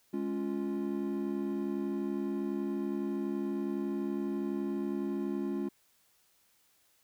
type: chord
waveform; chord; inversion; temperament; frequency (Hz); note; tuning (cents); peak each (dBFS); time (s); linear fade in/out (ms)
triangle; Db major; second; equal; 207.7 / 277.2 / 349.2; Ab3 / Db4 / F4; 0 / 0 / 0; -34; 0.13-5.69; 10
effects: white hiss -69 dBFS RMS until 7.03 s